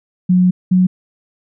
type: tone pair in turn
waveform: sine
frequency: 181.7 / 183.49 Hz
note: F#3 / F#3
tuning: -31 / -14 cents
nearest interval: unison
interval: 17 cents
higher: second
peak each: -8 dBFS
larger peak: neither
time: 0.29-0.51 / 0.71-0.87 s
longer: first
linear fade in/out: 10 ms
effects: none